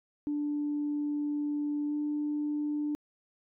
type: tone with pitch glide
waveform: sine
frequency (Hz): 293.7 to 296.6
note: D4 to D4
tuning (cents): 0 to +17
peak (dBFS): -28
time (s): 0.27-2.95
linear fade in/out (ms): 0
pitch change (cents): +17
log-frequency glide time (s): 1.87-1.94
effects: tanh soft clip ceiling -24 dBFS